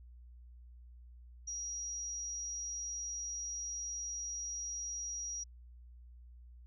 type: tone with amplitude modulation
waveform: sine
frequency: 5730 Hz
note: F8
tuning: 44 cents sharp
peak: -36 dBFS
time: 1.47-5.44 s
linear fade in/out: 10 ms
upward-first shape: sine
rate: 259 Hz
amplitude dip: 45%
effects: added 60 Hz sine -52 dBFS peak until 6.66 s